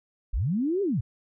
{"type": "linear two-way sweep", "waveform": "sine", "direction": "up then down", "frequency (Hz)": [30.87, 415.3, 88.5], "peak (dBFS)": -23, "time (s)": [0.33, 1.01], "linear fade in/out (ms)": 10, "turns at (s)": 0.82, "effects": []}